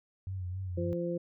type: tone with vibrato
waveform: sine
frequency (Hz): 92.5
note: F#2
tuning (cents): 0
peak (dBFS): -34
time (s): 0.27-0.93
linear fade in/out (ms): 0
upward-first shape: sine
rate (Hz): 3.7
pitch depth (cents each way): 58
type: harmonic tone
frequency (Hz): 172.6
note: F3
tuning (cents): -20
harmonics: 1 / 2 / 3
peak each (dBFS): -35 / -35 / -35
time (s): 0.77-1.18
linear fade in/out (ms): 10
effects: none